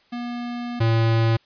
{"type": "tone pair in turn", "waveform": "square", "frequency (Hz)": [240.7, 113.6], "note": ["B3", "A#2"], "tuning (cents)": [-44, -44], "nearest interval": "octave + minor second", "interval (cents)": 1300, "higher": "first", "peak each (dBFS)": [-28, -17], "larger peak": "second", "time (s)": [[0.12, 0.8], [0.8, 1.37]], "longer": "first", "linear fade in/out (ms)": 10, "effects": ["white hiss -59 dBFS RMS until 1.45 s", "resampled to 11025 Hz"]}